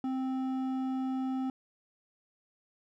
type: tone with hard clipping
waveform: triangle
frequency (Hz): 261.6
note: C4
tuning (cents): 0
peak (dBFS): -32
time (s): 0.04-1.5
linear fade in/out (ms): 2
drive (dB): 12
effects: none